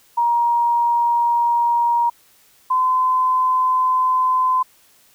sine tone pair in turn, 945 / 1023.1 Hz, A#5 / C6, +23 / -39 cents, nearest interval minor second, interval 138 cents, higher second, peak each -14 dBFS, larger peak neither, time 0.17-2.1 / 2.7-4.63 s, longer neither, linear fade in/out 10 ms, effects white hiss -54 dBFS RMS until 5.14 s

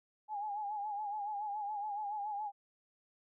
sine tone with vibrato, 830.6 Hz, G#5, in tune, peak -36 dBFS, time 0.28-2.52 s, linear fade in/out 50 ms, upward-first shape sine, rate 7.1 Hz, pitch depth 65 cents each way, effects none

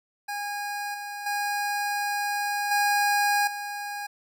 25% pulse tone with level steps, 819 Hz, G#5, 24 cents flat, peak -26 / -30 / -22 / -17 / -28 dBFS, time 0.28-4.07 s, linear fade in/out 10 ms, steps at 0.94 / 1.26 / 2.71 / 3.47 s, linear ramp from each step 5 ms, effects none

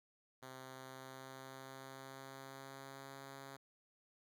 5% pulse tone with pitch glide, 130.81 to 136.52 Hz, C3 to C#3, 0 to -26 cents, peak -39 dBFS, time 0.42-3.57 s, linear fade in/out 10 ms, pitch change +74 cents, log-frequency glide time 0.55-3.16 s, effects none

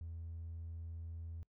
triangle tone, 82.8 Hz, E2, 8 cents sharp, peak -40 dBFS, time 0.01-1.43 s, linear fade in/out 0 ms, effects noise-tail reverb RT60 0.1 s tail -26 dB re dry + tanh soft clip ceiling -39 dBFS

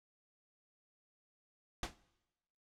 pink noise with exponential decay, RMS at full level -34 dBFS, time 1.83-1.96 s, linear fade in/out 2 ms, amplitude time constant 27 ms, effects noise-tail reverb RT60 1.0 s tail -21 dB re dry + low-pass 7000 Hz 12 dB/octave

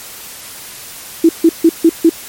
sine tone bursts, 329.6 Hz, E4, in tune, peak -3 dBFS, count 5, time 1.24-2.095 s, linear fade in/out 5 ms, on 51 ms, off 150 ms, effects white hiss -31 dBFS RMS until 2.28 s + MP3 64 kbps

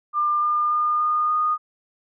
sine tone with pitch steps, 1197 / 1205.3 / 1213.7 / 1222.2 / 1230.7 Hz, D6 / D6 / D#6 / D#6 / D#6, +33 / +45 / -43 / -31 / -19 cents, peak -18 dBFS, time 0.13-1.58 s, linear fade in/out 50 ms, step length 290 ms, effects none

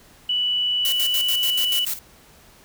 sine tone, 2960 Hz, F#7, in tune, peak -19 dBFS, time 0.29-1.85 s, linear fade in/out 5 ms
blue noise with tremolo, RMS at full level -25 dBFS, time 0.85-1.99 s, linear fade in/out 0 ms, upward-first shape square, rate 6.9 Hz, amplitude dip 75%
effects pink hiss -51 dBFS RMS until 2.64 s

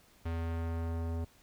square tone with low-pass filter sweep, 83 Hz, E2, 12 cents sharp, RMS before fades -35 dBFS, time 0.25-1.25 s, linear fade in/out 10 ms, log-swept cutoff 2900 to 780 Hz, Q 0.73, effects pink hiss -63 dBFS RMS until 1.42 s

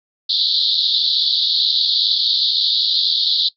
pink band-pass noise, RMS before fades -17 dBFS, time 0.29-3.49 s, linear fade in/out 10 ms, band 3500 to 4600 Hz, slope 96 dB/octave, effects noise-tail reverb RT60 0.1 s tail -20 dB re dry

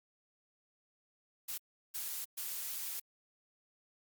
blue noise bursts at uneven times, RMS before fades -40 dBFS, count 3, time 1.48-1.58 / 1.94-2.25 / 2.37-3 s, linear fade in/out 10 ms, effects Opus 48 kbps

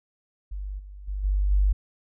sine tone with level steps, 49 Hz, G1, in tune, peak -30 / -39 / -27 / -20 / -17 dBFS, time 0.51-1.73 s, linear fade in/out 10 ms, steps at 0.78 / 1.07 / 1.23 / 1.5 s, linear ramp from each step 20 ms, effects none

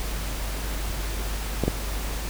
clicks, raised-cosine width 2 ms, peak -8 dBFS, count 2, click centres 1.637 / 1.68 s, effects added 50 Hz sine -28 dBFS peak until 2.29 s + pink hiss -34 dBFS RMS until 2.29 s

